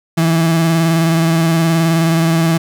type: tone with vibrato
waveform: 35% pulse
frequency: 164.4 Hz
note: E3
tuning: 4 cents flat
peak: -9 dBFS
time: 0.17-2.58 s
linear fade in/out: 10 ms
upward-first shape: square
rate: 19 Hz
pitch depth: 25 cents each way
effects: none